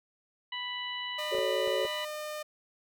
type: harmonic tone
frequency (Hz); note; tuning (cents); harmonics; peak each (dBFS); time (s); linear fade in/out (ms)
987.8; B5; 0; 1 / 2 / 3 / 4; -41 / -39 / -37 / -45; 0.52-2.05; 5
type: tone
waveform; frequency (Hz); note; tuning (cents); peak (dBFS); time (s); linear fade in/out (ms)
sawtooth; 606; D#5; -46; -32; 1.18-2.43; 10
type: chord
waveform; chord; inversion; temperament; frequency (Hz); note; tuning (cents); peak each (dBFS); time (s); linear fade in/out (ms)
sine; F# minor; none; equal with one note detuned; 374.7 / 440 / 554.4; F#4 / A4 / C#5; +22 / 0 / 0; -34 / -34 / -30; 1.31-1.87; 20
type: clicks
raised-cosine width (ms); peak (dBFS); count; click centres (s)
1; -30; 4; 1.349 / 1.385 / 1.675 / 1.851
effects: none